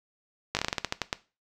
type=slowing click train; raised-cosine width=0.2 ms; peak=-9 dBFS; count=12; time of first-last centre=0.55-1.129 s; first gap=18 ms; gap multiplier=1.2; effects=noise-tail reverb RT60 0.3 s tail -17 dB re dry